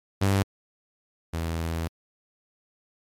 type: tone pair in turn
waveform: sawtooth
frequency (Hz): 98 / 82.41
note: G2 / E2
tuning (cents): 0 / 0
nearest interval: minor third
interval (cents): 300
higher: first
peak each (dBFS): -16 / -23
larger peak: first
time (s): 0.21-0.43 / 1.33-1.88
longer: second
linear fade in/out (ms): 10
effects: MP3 64 kbps